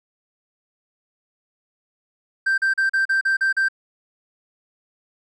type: tone bursts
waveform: triangle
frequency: 1568 Hz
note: G6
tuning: in tune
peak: -14 dBFS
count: 8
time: 2.46-3.686 s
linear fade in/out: 10 ms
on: 120 ms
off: 38 ms
effects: tanh soft clip ceiling -10 dBFS + resampled to 24000 Hz